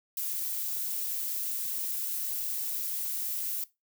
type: noise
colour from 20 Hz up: violet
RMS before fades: -33 dBFS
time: 0.17-3.64 s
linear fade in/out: 2 ms
effects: noise-tail reverb RT60 0.2 s tail -18 dB re dry